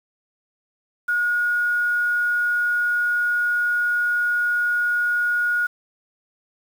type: tone with quantisation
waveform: sine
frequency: 1443 Hz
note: F#6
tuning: 44 cents flat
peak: -18 dBFS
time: 1.08-5.67 s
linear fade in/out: 10 ms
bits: 7
effects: none